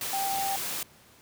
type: tone in noise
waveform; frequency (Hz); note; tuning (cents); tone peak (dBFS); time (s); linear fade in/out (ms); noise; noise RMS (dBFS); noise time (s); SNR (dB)
sine; 784; G5; 0; -28; 0.13-0.56; 2; white; -33; 0.01-0.83; +2
effects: pink hiss -56 dBFS RMS until 1.21 s + high-pass 80 Hz 12 dB/octave